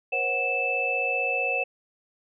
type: tone cluster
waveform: sine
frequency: 484.5 / 540 / 742 / 2632 Hz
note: B4 / C#5 / F#5 / E7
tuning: -33 / -45 / +5 / -3 cents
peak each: -33 / -31 / -32 / -25 dBFS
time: 0.12-1.64 s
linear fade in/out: 10 ms
effects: none